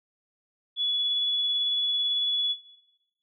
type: tone with vibrato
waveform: sine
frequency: 3407 Hz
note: G#7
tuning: 44 cents sharp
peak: -24 dBFS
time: 0.76-2.56 s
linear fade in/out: 50 ms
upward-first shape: triangle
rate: 18 Hz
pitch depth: 8 cents each way
effects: noise-tail reverb RT60 1.0 s tail -17 dB re dry